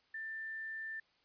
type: tone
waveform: sine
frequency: 1780 Hz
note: A6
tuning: 20 cents sharp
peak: -40 dBFS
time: 0.14-1 s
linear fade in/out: 5 ms
effects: white hiss -72 dBFS RMS until 1.24 s + resampled to 11025 Hz